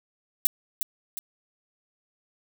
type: noise with echo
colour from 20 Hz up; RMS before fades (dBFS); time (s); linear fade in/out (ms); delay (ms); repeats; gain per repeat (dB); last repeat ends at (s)
violet; -20; 0.45-0.47; 0; 360; 2; -7; 1.19
effects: none